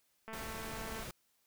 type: click train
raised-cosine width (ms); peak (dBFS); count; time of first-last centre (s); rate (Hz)
0.5; -32; 167; 0.28-1.028; 222
type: noise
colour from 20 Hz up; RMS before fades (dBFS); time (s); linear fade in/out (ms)
pink; -45; 0.33-1.11; 2
effects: white hiss -75 dBFS RMS until 1.46 s